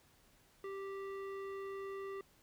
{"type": "tone with low-pass filter", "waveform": "square", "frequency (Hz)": 391.5, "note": "G4", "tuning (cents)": -2, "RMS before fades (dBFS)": -44, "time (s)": [0.64, 2.21], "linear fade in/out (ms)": 2, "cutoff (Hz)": 1900, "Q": 1.1, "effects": ["pink hiss -68 dBFS RMS until 2.42 s"]}